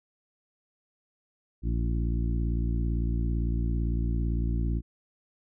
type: harmonic tone with a mistuned harmonic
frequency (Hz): 57.8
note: A#1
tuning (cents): -14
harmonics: 1 / 2 / 3 / 4 / 5 / 6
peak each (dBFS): -26 / -32 / -36 / -38 / -40 / -42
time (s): 1.62-4.82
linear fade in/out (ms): 50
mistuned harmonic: 6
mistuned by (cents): -32
effects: none